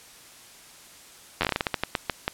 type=slowing click train; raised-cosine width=0.3 ms; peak=-7 dBFS; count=15; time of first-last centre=1.41-2.279 s; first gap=10 ms; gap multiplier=1.25; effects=white hiss -49 dBFS RMS until 2.33 s + low-pass 11000 Hz 12 dB/octave